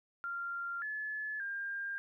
sine tone with pitch steps, 1388 / 1720 / 1602 Hz, F6 / A6 / G6, -11 / -40 / +37 cents, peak -36 dBFS, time 0.24-1.98 s, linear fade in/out 0 ms, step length 580 ms, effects 13-bit

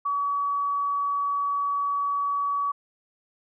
sine tone, 1136 Hz, C#6, 42 cents sharp, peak -23 dBFS, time 0.05-2.72 s, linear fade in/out 10 ms, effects none

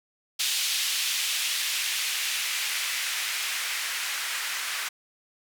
blue noise with band-pass filter sweep, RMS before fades -29 dBFS, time 0.39-4.89 s, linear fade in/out 10 ms, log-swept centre 3200 to 1600 Hz, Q 1.3, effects none

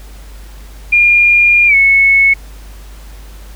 sine tone with pitch glide, 2413 to 2200 Hz, D7 to C#7, +46 to -14 cents, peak -5 dBFS, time 0.92-2.34 s, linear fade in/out 10 ms, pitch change -160 cents, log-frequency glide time 1.67-1.75 s, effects added 50 Hz sine -30 dBFS peak until 3.55 s + pink hiss -41 dBFS RMS until 3.55 s

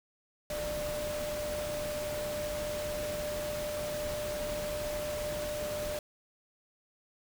sine tone in noise, 597 Hz, D5, 28 cents sharp, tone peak -34 dBFS, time 0.5-5.99 s, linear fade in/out 2 ms, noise pink, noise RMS -40 dBFS, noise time 0.5-5.99 s, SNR +3 dB, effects none

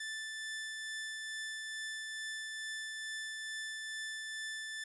sawtooth tone with tremolo, 1760 Hz, A6, in tune, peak -35 dBFS, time 0-4.84 s, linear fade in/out 5 ms, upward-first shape triangle, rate 2.3 Hz, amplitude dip 25%, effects resampled to 24000 Hz + 11-bit

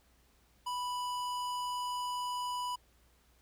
sine tone with hard clipping, 987.8 Hz, B5, in tune, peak -36 dBFS, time 0.66-2.76 s, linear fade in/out 10 ms, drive 17 dB, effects added 60 Hz sine -67 dBFS peak until 3.41 s + pink hiss -69 dBFS RMS until 3.41 s

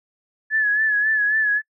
sine tone with vibrato, 1714 Hz, A6, 46 cents flat, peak -16 dBFS, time 0.5-1.62 s, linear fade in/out 50 ms, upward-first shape sine, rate 3.7 Hz, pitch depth 52 cents each way, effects noise-tail reverb RT60 0.1 s tail -25 dB re dry

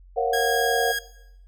sine chord, Gb major seventh, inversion first, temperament equal with one note detuned, 466.2 / 545.5 / 698.5 / 740 Hz, Bb4 / Db5 / F5 / Gb5, 0 / -28 / 0 / 0 cents, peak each -24 / -27 / -28 / -25 dBFS, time 0.16-0.93 s, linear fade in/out 20 ms
sawtooth tone, 1641 Hz, G#6, 21 cents flat, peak -21 dBFS, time 0.33-0.99 s, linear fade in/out 5 ms
effects noise-tail reverb RT60 0.8 s tail -17 dB re dry + added 45 Hz sine -46 dBFS peak until 1.47 s

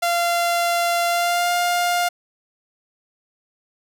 sawtooth tone with pitch glide, 690 to 704.1 Hz, F5 to F5, -21 to +14 cents, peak -14 dBFS, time 0.02-2.09 s, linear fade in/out 10 ms, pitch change +35 cents, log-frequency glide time 1.08-1.53 s, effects none

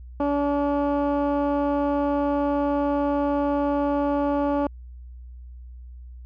15% pulse tone with low-pass filter, 286.6 Hz, D4, 42 cents flat, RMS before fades -23 dBFS, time 0.2-4.67 s, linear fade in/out 2 ms, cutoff 880 Hz, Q 0.69, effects added 61 Hz sine -38 dBFS peak until 6.25 s

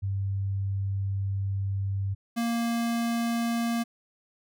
sine / square tone pair in turn, 98 / 233.1 Hz, G2 / A#3, 0 / 0 cents, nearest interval octave + minor third, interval 1500 cents, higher second, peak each -26 dBFS, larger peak neither, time 0.02-2.15 / 2.36-3.84 s, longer first, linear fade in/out 20 ms, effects none

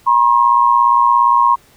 sine tone pair together, 957.7 / 1075 Hz, A#5 / C6, +46 / +47 cents, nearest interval major second, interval 201 cents, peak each -11 dBFS, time 0.06-1.56 s, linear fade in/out 20 ms, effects pink hiss -49 dBFS RMS until 1.76 s

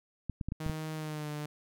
clicks, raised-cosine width 5 ms, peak -22 dBFS, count 6, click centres 0.297 / 0.412 / 0.486 / 0.521 / 0.664 / 0.697 s
sawtooth tone with pitch glide, 156.7 to 149.36 Hz, D#3 to D3, +13 to +30 cents, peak -32 dBFS, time 0.6-1.46 s, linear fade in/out 5 ms, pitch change -83 cents, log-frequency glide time 0.95-1.3 s
effects none

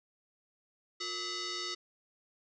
sine tone with frequency modulation, 358.1 Hz, F4, 43 cents sharp, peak -35 dBFS, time 1-1.75 s, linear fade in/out 10 ms, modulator 823 Hz, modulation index 6.7, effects none

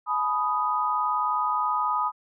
sine chord, G# minor, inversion none, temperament equal with one note detuned, 849 / 987.8 / 1244.5 Hz, G#5 / B5 / D#6, +38 / 0 / 0 cents, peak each -30 / -27 / -25 dBFS, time 0.06-2.12 s, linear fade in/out 50 ms, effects none

